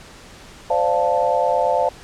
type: chord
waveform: sine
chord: D minor seventh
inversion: third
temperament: equal with one note detuned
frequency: 518.1 / 587.3 / 698.5 / 880 Hz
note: C5 / D5 / F5 / A5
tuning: -17 / 0 / 0 / 0 cents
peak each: -21 dBFS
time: 0.7-1.89 s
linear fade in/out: 5 ms
effects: pink hiss -42 dBFS RMS until 2.03 s + low-pass 8000 Hz 12 dB/octave